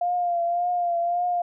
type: tone with vibrato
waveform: sine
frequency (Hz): 698.5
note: F5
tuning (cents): 0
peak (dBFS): -21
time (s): 0.01-1.42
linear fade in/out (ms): 5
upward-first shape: triangle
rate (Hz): 1.8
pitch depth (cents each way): 44
effects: none